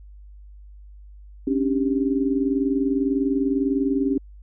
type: tone cluster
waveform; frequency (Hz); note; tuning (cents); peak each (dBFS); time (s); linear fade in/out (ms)
sine; 271.7 / 291.7 / 393.5; C#4 / D4 / G4; -35 / -12 / +7; -21 / -25 / -26; 1.47-4.18; 5
effects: added 50 Hz sine -41 dBFS peak until 4.42 s